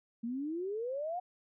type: exponential sweep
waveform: sine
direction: up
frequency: 224.8 to 740 Hz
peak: -34 dBFS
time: 0.23-1.2 s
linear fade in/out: 10 ms
effects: none